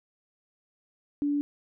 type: tone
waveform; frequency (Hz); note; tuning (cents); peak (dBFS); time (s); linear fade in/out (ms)
sine; 289; D4; -28; -24; 1.22-1.41; 0
effects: none